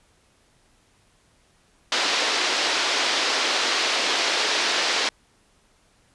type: band-pass noise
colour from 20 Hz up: white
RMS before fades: -23 dBFS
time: 1.92-5.09 s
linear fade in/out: 2 ms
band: 300 to 5100 Hz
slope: 24 dB/octave
effects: pink hiss -61 dBFS RMS until 6.14 s + resampled to 24000 Hz